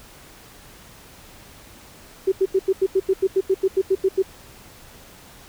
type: tone bursts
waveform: sine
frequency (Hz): 382.6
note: G4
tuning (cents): -42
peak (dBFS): -14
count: 15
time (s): 2.27-4.225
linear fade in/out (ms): 10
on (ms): 51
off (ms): 85
effects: pink hiss -46 dBFS RMS until 5.48 s